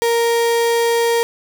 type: tone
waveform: 35% pulse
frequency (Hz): 466.2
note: A#4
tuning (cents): 0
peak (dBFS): -12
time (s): 0.02-1.23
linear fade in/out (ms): 0
effects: none